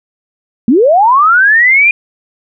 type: linear sweep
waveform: sine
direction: up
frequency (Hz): 207.7 to 2447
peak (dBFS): -4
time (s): 0.68-1.91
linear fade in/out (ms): 2
effects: none